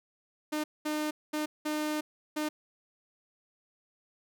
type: tone bursts at uneven times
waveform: sawtooth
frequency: 303.9 Hz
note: D#4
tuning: 41 cents flat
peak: -26 dBFS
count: 5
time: 0.52-0.64 / 0.85-1.11 / 1.33-1.46 / 1.65-2.01 / 2.36-2.49 s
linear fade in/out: 10 ms
effects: none